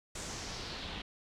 pink noise with low-pass filter sweep, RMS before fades -42 dBFS, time 0.15-1.02 s, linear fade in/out 5 ms, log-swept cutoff 7900 to 3200 Hz, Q 2.5, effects none

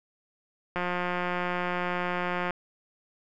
click train, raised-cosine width 0.5 ms, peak -15 dBFS, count 312, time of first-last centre 0.76-2.507 s, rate 178 Hz, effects none

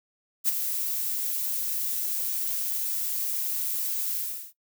violet noise with ADSR envelope, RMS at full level -21 dBFS, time 0.44-4.53 s, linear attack 46 ms, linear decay 17 ms, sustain -8 dB, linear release 380 ms, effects noise-tail reverb RT60 0.1 s tail -17 dB re dry

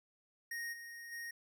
square tone with level steps, 1864.7 Hz, A#6, in tune, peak -40 / -48 / -43 dBFS, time 0.51-1.31 s, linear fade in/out 5 ms, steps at 0.72 / 1.11 s, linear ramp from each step 20 ms, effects none

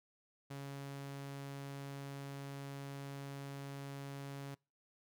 sawtooth tone, 139.2 Hz, C#3, 8 cents sharp, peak -40 dBFS, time 0.5-4.55 s, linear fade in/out 10 ms, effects noise-tail reverb RT60 0.3 s tail -26 dB re dry

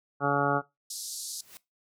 harmonic tone, 141.9 Hz, C#3, 41 cents sharp, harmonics 1 / 2 / 3 / 4 / 5 / 6 / 8 / 9 / 10, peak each -32 / -32 / -32 / -32 / -32 / -32 / -32 / -32 / -32 dBFS, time 0.2-0.62 s, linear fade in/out 50 ms
pink band-pass noise, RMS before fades -38 dBFS, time 0.9-1.41 s, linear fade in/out 5 ms, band 4200 to 12000 Hz, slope 48 dB/octave
white noise with exponential growth, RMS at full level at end -45 dBFS, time 1.26-1.57 s, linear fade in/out 0 ms, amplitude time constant 67 ms
effects noise-tail reverb RT60 0.2 s tail -19 dB re dry

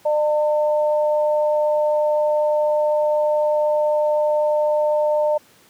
sine tone pair together, 602.5 / 902 Hz, D5 / A5, +44 / +43 cents, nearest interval perfect fifth, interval 699 cents, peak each -16 / -25 dBFS, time 0.05-5.38 s, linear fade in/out 10 ms, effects pink hiss -52 dBFS RMS until 5.69 s + high-pass 150 Hz 12 dB/octave

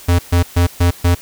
square tone bursts, 87.31 Hz, F2, in tune, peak -10 dBFS, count 5, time 0.08-1.15 s, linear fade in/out 10 ms, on 110 ms, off 130 ms, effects white hiss -38 dBFS RMS until 1.21 s

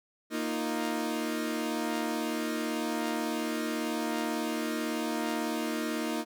sawtooth chord, Bb suspended fourth, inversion none, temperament equal, 233.1 / 311.1 / 349.2 Hz, Bb3 / Eb4 / F4, 0 / 0 / 0 cents, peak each -30 / -29 / -34 dBFS, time 0.3-6.25 s, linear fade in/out 50 ms, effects none

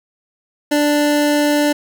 25% pulse tone, 294.2 Hz, D4, 3 cents sharp, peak -9 dBFS, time 0.71-1.73 s, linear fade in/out 10 ms, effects none

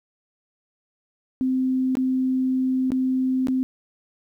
sine tone with dropouts, 259.2 Hz, C4, 16 cents flat, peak -19 dBFS, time 1.41-3.63 s, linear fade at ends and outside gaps 0 ms, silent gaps 1.953-1.97 / 2.905-2.919 / 3.471-3.484 s, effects 10-bit

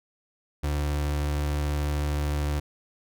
35% pulse tone, 73.42 Hz, D2, in tune, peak -23 dBFS, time 0.63-2.6 s, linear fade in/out 10 ms, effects none

